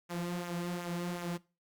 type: tone with flanger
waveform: sawtooth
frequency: 174.61 Hz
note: F3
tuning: in tune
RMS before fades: -37 dBFS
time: 0.09-1.38 s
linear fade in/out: 20 ms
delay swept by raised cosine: 0.21 to 4.51 ms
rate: 2.7 Hz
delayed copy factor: -0.55
effects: noise-tail reverb RT60 0.3 s tail -21 dB re dry + Opus 48 kbps